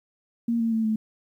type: tone with pitch steps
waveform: sine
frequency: 233.1 / 228 / 223.1 / 218.2 Hz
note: A#3 / A#3 / A3 / A3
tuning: 0 / -38 / +24 / -14 cents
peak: -21 dBFS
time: 0.48-0.96 s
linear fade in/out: 5 ms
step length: 120 ms
effects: 10-bit